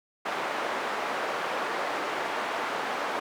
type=band-pass noise; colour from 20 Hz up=white; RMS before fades=-31 dBFS; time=0.25-3.2 s; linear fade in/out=10 ms; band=400 to 1300 Hz; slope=12 dB/octave; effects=none

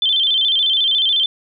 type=tone with vibrato; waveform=sine; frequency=3322 Hz; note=G#7; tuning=in tune; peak=-13 dBFS; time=0.02-1.26 s; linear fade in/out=2 ms; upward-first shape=square; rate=14 Hz; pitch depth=92 cents each way; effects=none

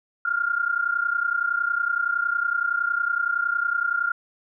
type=tone pair together; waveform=sine; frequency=1388.2 / 1419 Hz; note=F6 / F6; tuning=-11 / +27 cents; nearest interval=unison; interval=38 cents; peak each=-24 dBFS; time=0.25-4.12 s; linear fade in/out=5 ms; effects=none

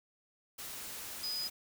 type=tone in noise; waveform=sine; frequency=4978 Hz; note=D#8; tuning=in tune; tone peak=-35 dBFS; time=1.23-1.48 s; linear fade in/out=10 ms; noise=white; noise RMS=-44 dBFS; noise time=0.58-1.5 s; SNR=+6 dB; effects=none

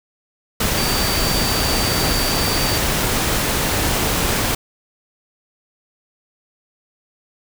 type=tone in noise; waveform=sine; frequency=4621 Hz; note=D8; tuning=29 cents flat; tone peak=-24 dBFS; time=0.77-2.78 s; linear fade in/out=5 ms; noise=pink; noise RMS=-19 dBFS; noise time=0.6-4.55 s; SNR=-8 dB; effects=none

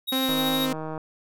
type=tone with tremolo; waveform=square; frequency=3779 Hz; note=A#7; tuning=23 cents sharp; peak=-25 dBFS; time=0.07-0.67 s; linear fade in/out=20 ms; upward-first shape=triangle; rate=13 Hz; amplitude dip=45%
type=tone with vibrato; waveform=sawtooth; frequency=261.6 Hz; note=C4; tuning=in tune; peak=-20 dBFS; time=0.12-0.73 s; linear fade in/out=5 ms; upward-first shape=triangle; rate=2.8 Hz; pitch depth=9 cents each way
type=click train; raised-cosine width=1 ms; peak=-20 dBFS; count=109; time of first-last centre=0.29-0.978 s; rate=157 Hz
effects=none

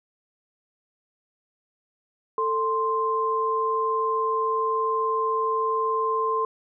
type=tone pair together; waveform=sine; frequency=444.1 / 1046.5 Hz; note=A4 / C6; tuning=+16 / 0 cents; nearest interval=octave + minor third; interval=1484 cents; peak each=-26 / -23 dBFS; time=2.38-6.45 s; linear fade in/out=2 ms; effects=none

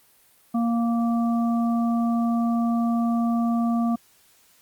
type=harmonic tone; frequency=233.1 Hz; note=A#3; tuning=in tune; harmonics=1 / 3 / 5; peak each=-20 / -30 / -34 dBFS; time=0.54-3.96 s; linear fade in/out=10 ms; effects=white hiss -58 dBFS RMS until 4.61 s + Opus 32 kbps

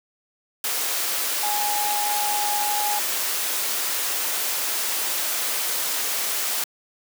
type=tone in noise; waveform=sine; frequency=830.6 Hz; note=G#5; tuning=in tune; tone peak=-24 dBFS; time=1.43-2.99 s; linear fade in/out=2 ms; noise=white; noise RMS=-25 dBFS; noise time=0.64-6.64 s; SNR=-2 dB; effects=high-pass 400 Hz 12 dB/octave

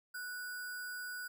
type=tone with sample-and-hold; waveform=sine; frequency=1475 Hz; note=F#6; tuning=6 cents flat; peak=-40 dBFS; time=0.14-1.28 s; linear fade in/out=10 ms; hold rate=6300 Hz; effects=none

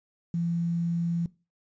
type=tone with quantisation; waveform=sine; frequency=169.8 Hz; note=F3; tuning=48 cents flat; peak=-25 dBFS; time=0.34-1.26 s; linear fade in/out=2 ms; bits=9; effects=noise-tail reverb RT60 0.3 s tail -20 dB re dry + resampled to 16000 Hz

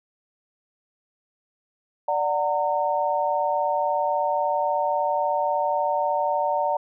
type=chord; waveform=sine; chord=D augmented; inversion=none; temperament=equal with one note detuned; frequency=587.3 / 740 / 916.3 Hz; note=D5 / F#5 / A#5; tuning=0 / 0 / -30 cents; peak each=-25 / -26 / -24 dBFS; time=2.08-6.77 s; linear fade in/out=5 ms; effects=none

